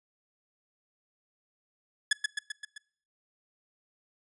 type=tone with echo; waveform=sawtooth; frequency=1705 Hz; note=G#6; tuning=45 cents sharp; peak=-17 dBFS; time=2.11-2.13 s; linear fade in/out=5 ms; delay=130 ms; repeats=5; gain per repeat=-4 dB; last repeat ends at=2.78 s; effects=noise-tail reverb RT60 0.6 s tail -25 dB re dry + resampled to 24000 Hz